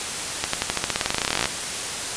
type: accelerating click train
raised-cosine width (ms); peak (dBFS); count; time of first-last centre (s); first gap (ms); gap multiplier
0.2; -3; 25; 0.44-1.456; 94; 0.92
effects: white hiss -28 dBFS RMS until 2.16 s + resampled to 22050 Hz